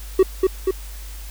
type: tone with echo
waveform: triangle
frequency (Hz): 378.7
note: F#4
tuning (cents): +40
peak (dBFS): -7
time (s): 0.19-0.23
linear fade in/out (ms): 5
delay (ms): 240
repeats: 2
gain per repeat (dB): -3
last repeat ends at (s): 0.71
effects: added 50 Hz sine -32 dBFS peak until 1.3 s + white hiss -42 dBFS RMS until 1.3 s